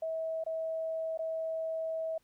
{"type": "tone with dropouts", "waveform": "sine", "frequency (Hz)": 646, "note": "E5", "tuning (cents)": -35, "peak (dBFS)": -32, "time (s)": [0.02, 2.18], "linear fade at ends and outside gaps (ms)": 5, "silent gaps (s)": [[0.439, 0.463], [1.175, 1.19]], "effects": ["pink hiss -73 dBFS RMS until 2.23 s"]}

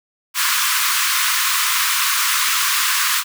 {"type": "high-pass noise", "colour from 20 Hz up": "pink", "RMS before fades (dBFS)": -18, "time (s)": [0.34, 3.24], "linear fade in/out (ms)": 50, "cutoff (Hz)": 1000, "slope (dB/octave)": 96, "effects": []}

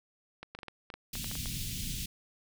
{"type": "clicks", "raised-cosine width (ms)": 0.3, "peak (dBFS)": -26, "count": 12, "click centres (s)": [0.43, 0.55, 0.589, 0.632, 0.683, 0.902, 0.94, 1.154, 1.244, 1.314, 1.354, 1.458]}
{"type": "band-stop noise", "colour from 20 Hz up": "pink", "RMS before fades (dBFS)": -37, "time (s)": [1.13, 2.06], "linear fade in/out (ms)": 5, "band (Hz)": [230, 2800], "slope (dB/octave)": 24}
{"effects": []}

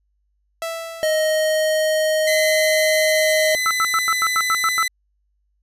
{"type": "tone with exponential decay", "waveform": "sawtooth", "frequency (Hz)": 660, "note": "E5", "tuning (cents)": 2, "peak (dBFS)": -19, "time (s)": [0.62, 2.14], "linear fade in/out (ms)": 1, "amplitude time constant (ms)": 330}
{"type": "tone", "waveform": "square", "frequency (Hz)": 624, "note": "D#5", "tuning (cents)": 5, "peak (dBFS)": -17, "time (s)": [1.03, 3.55], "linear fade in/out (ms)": 0}
{"type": "tone with pitch glide", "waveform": "sawtooth", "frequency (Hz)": [2033, 2004], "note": ["B6", "B6"], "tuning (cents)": [50, 25], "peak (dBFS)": -16, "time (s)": [2.27, 4.88], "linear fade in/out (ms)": 5, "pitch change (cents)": -25, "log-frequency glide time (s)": [3.06, 3.88]}
{"type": "tone bursts", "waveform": "sine", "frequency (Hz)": 1315, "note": "E6", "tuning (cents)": -5, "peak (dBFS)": -16, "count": 9, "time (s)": [3.66, 4.828], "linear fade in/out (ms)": 0, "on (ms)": 48, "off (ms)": 92}
{"effects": ["added 50 Hz sine -64 dBFS peak until 5.62 s", "resampled to 32000 Hz"]}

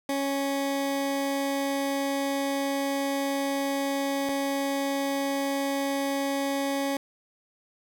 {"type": "tone pair in turn", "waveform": "20% pulse", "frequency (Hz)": [276.9, 276.9], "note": ["C#4", "C#4"], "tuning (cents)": [-2, -2], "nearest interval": "unison", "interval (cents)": 0, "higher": "neither", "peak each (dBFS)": -21, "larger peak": "neither", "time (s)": [[0.09, 4.29], [4.29, 6.97]], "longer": "first", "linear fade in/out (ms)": 2, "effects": []}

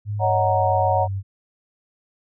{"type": "tone with pitch glide", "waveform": "sine", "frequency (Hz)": [103.83, 97.44], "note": ["G#2", "G2"], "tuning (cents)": [0, -10], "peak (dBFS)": -23, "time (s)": [0.05, 1.23], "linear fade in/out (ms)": 50, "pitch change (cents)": -110, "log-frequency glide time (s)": [0.18, 0.7]}
{"type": "chord", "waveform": "sine", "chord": "D# minor seventh", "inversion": "third", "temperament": "equal", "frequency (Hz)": [554.4, 622.3, 740, 932.3], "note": ["C#5", "D#5", "F#5", "A#5"], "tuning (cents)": [0, 0, 0, 0], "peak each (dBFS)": [-23, -26, -20, -23], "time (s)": [0.19, 1.08], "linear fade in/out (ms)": 50}
{"effects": []}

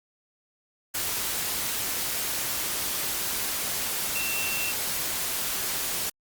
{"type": "tone in noise", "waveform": "sine", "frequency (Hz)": 2700, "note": "E7", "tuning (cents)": 41, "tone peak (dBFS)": -30, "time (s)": [4.15, 4.72], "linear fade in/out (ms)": 10, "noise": "white", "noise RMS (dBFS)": -29, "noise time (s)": [0.94, 6.1], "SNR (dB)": -4, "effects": ["Opus 48 kbps"]}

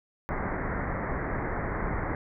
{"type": "low-pass noise", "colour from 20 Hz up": "pink", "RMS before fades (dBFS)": -31, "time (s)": [0.29, 2.15], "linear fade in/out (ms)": 0, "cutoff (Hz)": 2100, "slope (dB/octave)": 96, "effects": []}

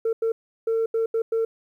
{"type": "tone bursts at uneven times", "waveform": "sine", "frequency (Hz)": 452, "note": "A4", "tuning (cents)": 47, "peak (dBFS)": -18, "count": 6, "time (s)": [[0.05, 0.13], [0.22, 0.32], [0.67, 0.86], [0.94, 1.06], [1.14, 1.22], [1.32, 1.45]], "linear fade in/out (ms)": 5, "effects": ["tanh soft clip ceiling -18 dBFS", "10-bit"]}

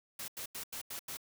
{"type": "noise bursts", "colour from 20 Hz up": "white", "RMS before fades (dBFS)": -42, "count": 6, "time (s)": [0.19, 1.171], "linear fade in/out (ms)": 5, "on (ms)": 91, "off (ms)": 87, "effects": []}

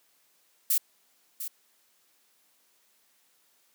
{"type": "noise with echo", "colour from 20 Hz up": "violet", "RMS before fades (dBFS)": -24, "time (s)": [0.7, 0.78], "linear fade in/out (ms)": 5, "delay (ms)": 700, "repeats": 1, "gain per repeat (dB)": -11, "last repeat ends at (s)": 1.48, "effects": ["white hiss -67 dBFS RMS until 3.74 s", "high-pass 200 Hz 12 dB/octave"]}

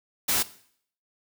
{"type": "noise", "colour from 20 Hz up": "white", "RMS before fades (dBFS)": -24, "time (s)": [0.28, 0.43], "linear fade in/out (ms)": 10, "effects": ["noise-tail reverb RT60 0.6 s tail -17 dB re dry"]}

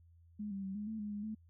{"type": "tone with pitch steps", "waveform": "sine", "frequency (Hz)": [209, 196.3, 192.3, 208.4, 220.1, 208.3, 205.9, 216.8], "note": ["G#3", "G3", "G3", "G#3", "A3", "G#3", "G#3", "A3"], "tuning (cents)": [11, 3, -33, 6, 1, 5, -15, -25], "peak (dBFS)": -38, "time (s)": [0.39, 1.35], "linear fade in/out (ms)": 10, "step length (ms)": 120, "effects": ["added 84 Hz sine -60 dBFS peak until 1.49 s"]}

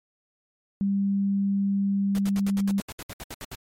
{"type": "tone", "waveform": "sine", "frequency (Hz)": 198.1, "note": "G3", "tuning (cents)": 18, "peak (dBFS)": -21, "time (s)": [0.81, 2.8], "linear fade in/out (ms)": 0}
{"type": "noise bursts", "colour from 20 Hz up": "pink", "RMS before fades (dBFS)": -37, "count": 14, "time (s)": [2.15, 3.551], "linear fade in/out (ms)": 0, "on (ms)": 36, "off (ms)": 69}
{"effects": ["MP3 64 kbps"]}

